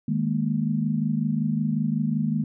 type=chord; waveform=sine; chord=D# suspended fourth; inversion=none; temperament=equal; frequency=155.56 / 207.7 / 233.1 Hz; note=D#3 / G#3 / A#3; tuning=0 / 0 / 0 cents; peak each=-26 dBFS; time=0.08-2.44 s; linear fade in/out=5 ms; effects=none